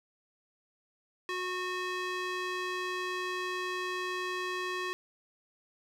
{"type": "tone with band-pass filter", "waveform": "square", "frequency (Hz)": 365.4, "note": "F#4", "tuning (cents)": -22, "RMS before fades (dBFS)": -35, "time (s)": [1.29, 4.93], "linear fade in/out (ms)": 0, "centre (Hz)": 2000, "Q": 0.81, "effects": []}